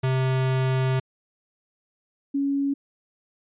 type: tone pair in turn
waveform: square / sine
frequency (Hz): 130.81 / 278.9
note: C3 / C#4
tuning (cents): 0 / +11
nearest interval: octave + minor second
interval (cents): 1311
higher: second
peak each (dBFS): -21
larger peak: neither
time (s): 0.03-1 / 2.34-2.74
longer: first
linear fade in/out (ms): 10
effects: resampled to 8000 Hz